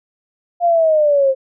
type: linear sweep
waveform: sine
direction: down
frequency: 704 to 523.3 Hz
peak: -10 dBFS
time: 0.6-1.35 s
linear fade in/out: 50 ms
effects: none

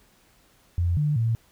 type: tone with pitch steps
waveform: sine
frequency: 86.7 / 148.9 / 114.2 Hz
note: F2 / D3 / A#2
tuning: -12 / +24 / -35 cents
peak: -20 dBFS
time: 0.78-1.35 s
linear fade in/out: 0 ms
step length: 190 ms
effects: pink hiss -60 dBFS RMS until 1.51 s

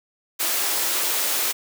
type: high-pass noise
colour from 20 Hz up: white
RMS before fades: -23 dBFS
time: 0.39-1.53 s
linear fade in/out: 20 ms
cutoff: 300 Hz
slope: 24 dB/octave
effects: none

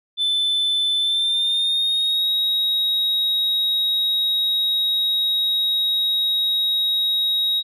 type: tone with pitch glide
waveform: sine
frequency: 3520 to 3794 Hz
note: A7 to A#7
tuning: 0 to +30 cents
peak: -15 dBFS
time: 0.17-7.63 s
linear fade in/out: 50 ms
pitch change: +130 cents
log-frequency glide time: 0.99-2.29 s
effects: tanh soft clip ceiling -16 dBFS

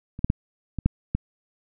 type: clicks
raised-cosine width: 5 ms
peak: -23 / -7 / -8 / -16 / -6 / -10 dBFS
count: 6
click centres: 0.191 / 0.245 / 0.301 / 0.787 / 0.86 / 1.15 s
effects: none

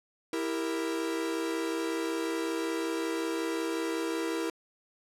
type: chord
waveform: 45% pulse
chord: E diminished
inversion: none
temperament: equal with one note detuned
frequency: 329.6 / 395 / 466.2 Hz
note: E4 / G4 / Bb4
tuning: 0 / +13 / 0 cents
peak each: -32 / -38 / -35 dBFS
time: 0.33-4.5 s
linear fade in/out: 2 ms
effects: low-pass 12000 Hz 12 dB/octave

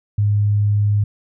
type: tone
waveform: sine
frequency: 103.4 Hz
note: G#2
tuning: 7 cents flat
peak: -13 dBFS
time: 0.18-1.04 s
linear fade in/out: 5 ms
effects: none

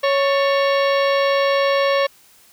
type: harmonic tone with a mistuned harmonic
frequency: 554.4 Hz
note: C#5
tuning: in tune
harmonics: 1 / 2 / 3 / 4 / 5 / 6 / 7 / 8 / 10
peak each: -16 / -22 / -26 / -28 / -30 / -32 / -33 / -34 / -36 dBFS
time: 0.03-2.07 s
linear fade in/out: 10 ms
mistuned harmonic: 3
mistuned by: +110 cents
effects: white hiss -51 dBFS RMS until 2.52 s

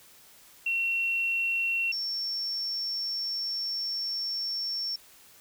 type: tone pair in turn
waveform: sine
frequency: 2725 / 5450 Hz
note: F7 / F8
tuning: -43 / -43 cents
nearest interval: octave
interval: 1200 cents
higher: second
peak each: -25 / -29 dBFS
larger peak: first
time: 0.66-1.92 / 1.92-4.96 s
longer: second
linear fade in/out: 5 ms
effects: white hiss -55 dBFS RMS until 5.4 s

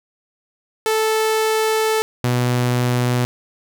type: tone pair in turn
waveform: sawtooth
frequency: 438.4 / 123.28 Hz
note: A4 / B2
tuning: -6 / -3 cents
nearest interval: octave + minor seventh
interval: 2197 cents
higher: first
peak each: -12 / -12 dBFS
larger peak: neither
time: 0.86-2.02 / 2.24-3.25 s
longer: first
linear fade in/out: 0 ms
effects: none

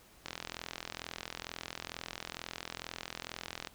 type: click train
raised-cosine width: 0.2 ms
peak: -21 dBFS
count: 145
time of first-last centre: 0.26-3.672 s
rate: 42.2 Hz
effects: pink hiss -60 dBFS RMS until 3.74 s

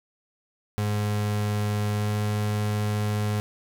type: tone with pitch glide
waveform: 35% pulse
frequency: 104.4 to 105.07 Hz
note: G#2 to G#2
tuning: +10 to +21 cents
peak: -22 dBFS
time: 0.78-3.4 s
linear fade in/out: 0 ms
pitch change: +11 cents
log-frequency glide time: 1.94-2.11 s
effects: 8-bit

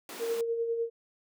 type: high-pass noise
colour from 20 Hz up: pink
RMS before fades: -43 dBFS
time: 0.09-0.41 s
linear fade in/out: 2 ms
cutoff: 220 Hz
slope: 48 dB/octave
type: tone with tremolo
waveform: sine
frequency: 462.4 Hz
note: A#4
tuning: 14 cents flat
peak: -26 dBFS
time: 0.19-0.9 s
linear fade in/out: 50 ms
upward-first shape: sine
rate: 10 Hz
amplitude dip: 45%
effects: none

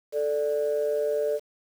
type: tone pair together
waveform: sine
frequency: 440 / 589.2 Hz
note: A4 / D5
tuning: 0 / +6 cents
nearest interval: perfect fourth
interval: 506 cents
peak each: -25 dBFS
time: 0.12-1.4 s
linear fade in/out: 50 ms
effects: tanh soft clip ceiling -17 dBFS + 8-bit

